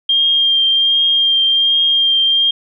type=tone with vibrato; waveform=sine; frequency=3203 Hz; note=G7; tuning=37 cents sharp; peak=-10 dBFS; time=0.09-2.51 s; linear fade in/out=5 ms; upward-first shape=triangle; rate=1.3 Hz; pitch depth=19 cents each way; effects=none